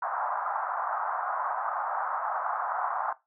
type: band-pass noise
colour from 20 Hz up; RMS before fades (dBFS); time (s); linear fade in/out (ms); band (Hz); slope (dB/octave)
pink; -31; 0.02-3.13; 5; 710 to 1400; 48
effects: noise-tail reverb RT60 0.2 s tail -17 dB re dry